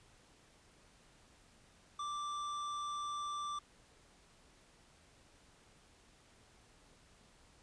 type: tone with hard clipping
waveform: triangle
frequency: 1174.7 Hz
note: D6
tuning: in tune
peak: -40 dBFS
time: 1.99-3.59 s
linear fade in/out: 5 ms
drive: 15 dB
effects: pink hiss -65 dBFS RMS until 7.62 s + resampled to 22050 Hz